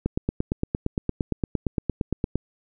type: click train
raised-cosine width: 3 ms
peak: -10 dBFS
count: 21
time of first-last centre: 0.06-2.356 s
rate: 8.71 Hz
effects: none